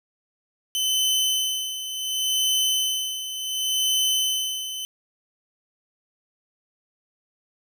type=tone with tremolo; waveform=sawtooth; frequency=3044 Hz; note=F#7; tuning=48 cents sharp; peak=-16 dBFS; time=0.75-4.85 s; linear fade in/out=0 ms; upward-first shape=sine; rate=0.69 Hz; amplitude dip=70%; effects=none